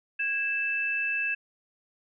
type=tone pair together; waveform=sine; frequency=1645.3 / 2637 Hz; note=G#6 / E7; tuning=-17 / 0 cents; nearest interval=minor sixth; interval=817 cents; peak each=-31 / -27 dBFS; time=0.19-1.35 s; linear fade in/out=10 ms; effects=none